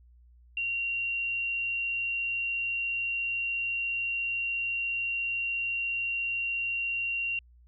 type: tone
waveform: sine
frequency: 2757 Hz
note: F7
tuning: 23 cents flat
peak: -28 dBFS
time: 0.57-7.39 s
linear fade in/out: 2 ms
effects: added 60 Hz sine -54 dBFS peak until 7.67 s